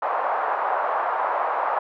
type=band-pass noise; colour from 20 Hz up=white; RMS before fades=-24 dBFS; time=0.02-1.79 s; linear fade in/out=5 ms; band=630 to 1100 Hz; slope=24 dB/octave; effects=none